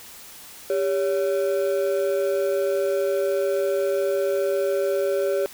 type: ring-modulated tone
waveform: triangle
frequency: 480 Hz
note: B4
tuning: 49 cents flat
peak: -15 dBFS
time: 0.7-5.46 s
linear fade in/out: 0 ms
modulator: 82.8 Hz
effects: white hiss -43 dBFS RMS until 5.53 s